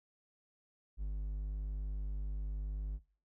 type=tone; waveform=triangle; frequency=50.4 Hz; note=G1; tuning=49 cents sharp; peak=-33 dBFS; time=0.97-3 s; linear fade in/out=50 ms; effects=noise-tail reverb RT60 0.4 s tail -21 dB re dry